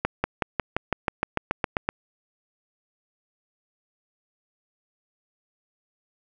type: accelerating click train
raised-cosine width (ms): 0.5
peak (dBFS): -7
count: 13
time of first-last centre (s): 0.05-1.89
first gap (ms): 190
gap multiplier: 0.96
effects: none